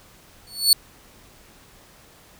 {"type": "tone with exponential growth", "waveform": "sawtooth", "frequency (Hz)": 4435, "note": "C#8", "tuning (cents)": 0, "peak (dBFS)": -6, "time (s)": [0.47, 0.73], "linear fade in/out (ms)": 1, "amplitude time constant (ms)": 56, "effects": ["pink hiss -51 dBFS RMS until 2.39 s"]}